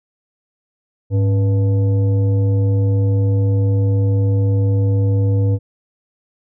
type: tone with frequency modulation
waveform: sine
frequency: 103 Hz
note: G#2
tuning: 14 cents flat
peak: -12 dBFS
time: 1.1-5.59 s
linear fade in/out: 50 ms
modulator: 382 Hz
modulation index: 0.42
effects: none